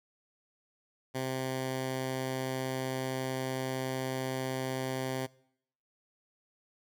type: tone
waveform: 10% pulse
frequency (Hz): 130.81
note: C3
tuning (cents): 0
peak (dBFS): -24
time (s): 1.14-5.27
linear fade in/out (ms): 20
effects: noise-tail reverb RT60 0.7 s tail -23 dB re dry